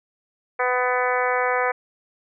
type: harmonic tone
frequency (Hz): 250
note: B3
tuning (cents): +21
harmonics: 2 / 3 / 4 / 5 / 6 / 7 / 8 / 9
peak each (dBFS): -24 / -26 / -27 / -28 / -29 / -29 / -30 / -31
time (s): 0.59-1.72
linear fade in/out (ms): 10
effects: none